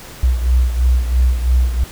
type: beating tone pair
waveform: sine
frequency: 61.6 / 64.6 Hz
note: B1 / C2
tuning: -4 / -21 cents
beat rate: 3 Hz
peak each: -12 / -18 dBFS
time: 0.23-1.84 s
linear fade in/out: 5 ms
effects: pink hiss -36 dBFS RMS until 1.91 s